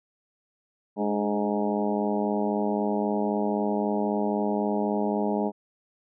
harmonic tone with a mistuned harmonic, 103.83 Hz, G#2, in tune, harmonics 2 / 3 / 4 / 5 / 6 / 7 / 8 / 9, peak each -27 / -32 / -30 / -36 / -32 / -37 / -33 / -38 dBFS, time 0.96-5.52 s, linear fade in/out 50 ms, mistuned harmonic 3, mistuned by -50 cents, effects none

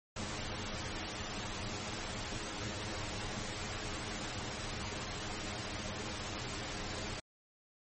pink noise with comb filter, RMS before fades -40 dBFS, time 0.16-7.2 s, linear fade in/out 5 ms, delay 9.6 ms, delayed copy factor +0.7, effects MP3 32 kbps

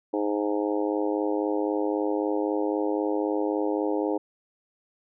harmonic tone with a mistuned harmonic, 103.83 Hz, G#2, in tune, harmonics 3 / 4 / 5 / 6 / 7 / 8 / 9, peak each -27 / -29 / -30 / -38 / -38 / -36 / -39 dBFS, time 0.13-4.18 s, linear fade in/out 10 ms, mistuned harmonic 9, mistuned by -36 cents, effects none

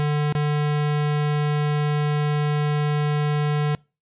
square tone with dropouts, 148.5 Hz, D3, 20 cents sharp, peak -20 dBFS, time 0-3.75 s, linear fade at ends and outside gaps 0 ms, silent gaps 0.325-0.351 s, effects noise-tail reverb RT60 0.3 s tail -25 dB re dry + resampled to 8000 Hz

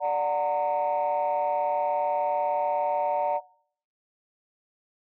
sine chord, D augmented, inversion none, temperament just, 587.3 / 734.2 / 917.7 Hz, D5 / F#5 / A#5, 0 / -14 / -27 cents, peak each -26 dBFS, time 0-3.41 s, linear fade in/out 50 ms, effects noise-tail reverb RT60 0.6 s tail -23 dB re dry + tanh soft clip ceiling -18 dBFS

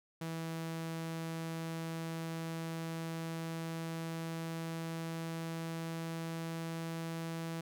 sawtooth tone with pitch glide, 163.5 to 164.64 Hz, E3 to E3, -14 to -2 cents, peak -34 dBFS, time 0.21-7.61 s, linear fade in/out 5 ms, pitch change +12 cents, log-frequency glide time 0.57-7.47 s, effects none

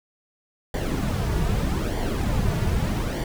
brown noise with flanger, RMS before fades -24 dBFS, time 0.74-3.24 s, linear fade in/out 2 ms, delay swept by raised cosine 0.76 to 3.86 ms, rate 0.81 Hz, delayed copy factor -0.6, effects none

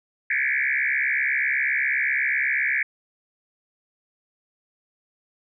sine tone with frequency modulation, 1975.5 Hz, B6, in tune, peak -20 dBFS, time 0.3-2.83 s, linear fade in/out 5 ms, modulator 67.8 Hz, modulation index 5.1, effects none

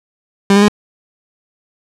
30% pulse tone with pitch steps, 198.2 / 202.8 / 207.6 Hz, G3 / G#3 / G#3, +19 / -41 / 0 cents, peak -4 dBFS, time 0.5-0.683 s, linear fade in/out 2 ms, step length 61 ms, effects low-pass 8000 Hz 12 dB/octave

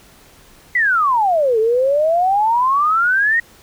sine exponential two-way sweep, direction down then up, 2031 to 430 to 1898 Hz, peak -12 dBFS, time 0.75-3.4 s, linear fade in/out 5 ms, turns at 1.59 s, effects pink hiss -47 dBFS RMS until 3.62 s

